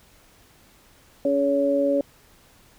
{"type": "harmonic tone", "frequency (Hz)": 140.6, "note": "C#3", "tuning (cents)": 25, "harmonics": [2, 3, 4], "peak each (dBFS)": [-23, -30, -20], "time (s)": [1.25, 2.01], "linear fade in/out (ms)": 2, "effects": ["pink hiss -55 dBFS RMS until 2.78 s"]}